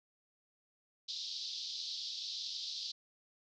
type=band-pass noise; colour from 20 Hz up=pink; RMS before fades=-42 dBFS; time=1.08-2.92 s; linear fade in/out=10 ms; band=3600 to 5200 Hz; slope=48 dB/octave; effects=none